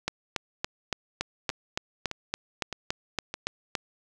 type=two click trains; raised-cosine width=0.2 ms; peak=-10 / -16 dBFS; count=14 / 4; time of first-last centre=0.08-3.752 / 1.5-3.34 s; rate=3.54 / 1.63 Hz; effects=none